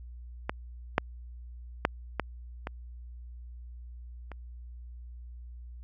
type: clicks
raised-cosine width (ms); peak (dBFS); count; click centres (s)
0.5; -14 / -7 / -7 / -12 / -19 / -27; 6; 0.495 / 0.981 / 1.851 / 2.197 / 2.671 / 4.317
effects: added 60 Hz sine -42 dBFS peak until 5.83 s